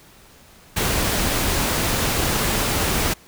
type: noise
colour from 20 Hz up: pink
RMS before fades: -21 dBFS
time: 0.76-3.14 s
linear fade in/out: 10 ms
effects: pink hiss -49 dBFS RMS until 3.27 s